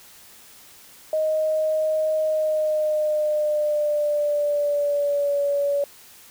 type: tone with pitch glide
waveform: sine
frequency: 624 to 568.9 Hz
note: D#5 to C#5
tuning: +5 to +45 cents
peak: -19 dBFS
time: 1.13-5.84 s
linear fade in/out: 2 ms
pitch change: -160 cents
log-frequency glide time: 2.25-5.41 s
effects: white hiss -48 dBFS RMS until 6.3 s